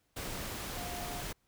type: tone in noise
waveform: sine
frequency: 708 Hz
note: F5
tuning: 23 cents sharp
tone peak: -43 dBFS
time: 0.76-1.21 s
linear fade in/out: 10 ms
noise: pink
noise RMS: -40 dBFS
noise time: 0.16-1.33 s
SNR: -6 dB
effects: pink hiss -75 dBFS RMS until 1.47 s